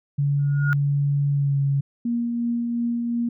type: tone with pitch glide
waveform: sine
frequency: 142.3 to 139.37 Hz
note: C#3 to C#3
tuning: +46 to +10 cents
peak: -18 dBFS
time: 0.18-1.81 s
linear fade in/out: 10 ms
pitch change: -36 cents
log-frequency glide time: 1.32-1.58 s
type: tone with exponential growth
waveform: sine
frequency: 1433 Hz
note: F6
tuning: 44 cents sharp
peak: -19 dBFS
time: 0.39-0.73 s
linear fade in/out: 0 ms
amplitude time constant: 72 ms
type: tone with tremolo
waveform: sine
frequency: 236.2 Hz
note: A#3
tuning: 23 cents sharp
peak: -20 dBFS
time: 2.05-3.29 s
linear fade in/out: 5 ms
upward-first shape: triangle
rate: 2.8 Hz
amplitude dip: 30%
effects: none